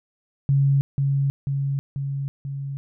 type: tone with echo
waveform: sine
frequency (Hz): 138.59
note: C#3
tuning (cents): 0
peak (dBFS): -15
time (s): 0.49-0.81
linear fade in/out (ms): 0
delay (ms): 490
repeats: 4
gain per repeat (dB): -3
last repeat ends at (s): 2.77
effects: none